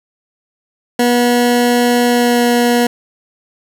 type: tone with pitch glide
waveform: 20% pulse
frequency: 242.2 to 240.4 Hz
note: B3 to B3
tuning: -34 to -46 cents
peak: -5 dBFS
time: 0.99-2.87 s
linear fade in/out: 5 ms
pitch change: -12 cents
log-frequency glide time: 2.06-2.43 s
effects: none